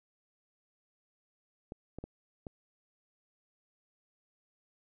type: clicks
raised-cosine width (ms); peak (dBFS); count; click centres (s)
2; -28; 4; 1.721 / 1.986 / 2.04 / 2.468
effects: none